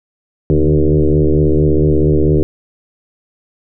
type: tone with frequency modulation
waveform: sine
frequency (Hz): 150.6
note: D3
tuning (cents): +44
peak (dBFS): -8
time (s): 0.5-2.43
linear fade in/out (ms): 0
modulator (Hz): 76.4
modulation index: 3.9
effects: none